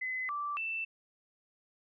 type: tone with pitch steps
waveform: sine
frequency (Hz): 2029 / 1168 / 2663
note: B6 / D6 / E7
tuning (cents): +46 / -10 / +17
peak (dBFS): -33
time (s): 0.01-0.85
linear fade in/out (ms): 10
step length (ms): 280
effects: none